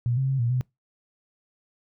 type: tone with pitch steps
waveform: sine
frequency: 120.3 / 133.3 / 134.4 / 118.3 / 126.7 Hz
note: B2 / C3 / C3 / A#2 / B2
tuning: -45 / +33 / +47 / +26 / +45 cents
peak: -21 dBFS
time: 0.06-0.61 s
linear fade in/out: 0 ms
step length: 110 ms
effects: noise-tail reverb RT60 0.2 s tail -25 dB re dry